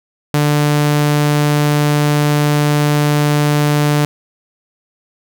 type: tone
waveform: sawtooth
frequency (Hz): 147.7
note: D3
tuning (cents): +10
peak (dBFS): -7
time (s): 0.34-4.05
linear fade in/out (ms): 0
effects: none